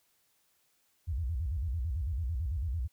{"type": "tone with vibrato", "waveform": "sine", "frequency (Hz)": 71.7, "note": "D2", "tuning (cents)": -41, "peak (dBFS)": -30, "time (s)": [1.07, 2.88], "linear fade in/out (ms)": 20, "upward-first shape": "square", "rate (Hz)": 9, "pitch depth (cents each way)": 280, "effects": ["white hiss -72 dBFS RMS until 2.92 s"]}